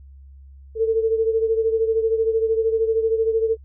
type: beating tone pair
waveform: sine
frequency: 445.4 / 458.4 Hz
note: A4 / A#4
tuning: +21 / -29 cents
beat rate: 13 Hz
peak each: -18 / -24 dBFS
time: 0.75-3.57 s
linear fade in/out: 50 ms
effects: added 68 Hz sine -41 dBFS peak until 3.64 s